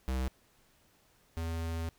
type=tone pair in turn; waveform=square; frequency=64.7 / 82.44 Hz; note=C2 / E2; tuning=-19 / +1 cents; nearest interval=major third; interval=420 cents; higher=second; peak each=-31 / -34 dBFS; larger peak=first; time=0.08-0.28 / 1.37-1.89 s; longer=second; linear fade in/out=0 ms; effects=pink hiss -67 dBFS RMS until 1.98 s